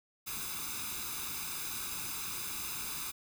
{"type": "noise with comb filter", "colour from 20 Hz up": "white", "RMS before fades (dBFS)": -39, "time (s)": [0.26, 3.12], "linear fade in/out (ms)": 20, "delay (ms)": 0.8, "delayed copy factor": 0.75, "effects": []}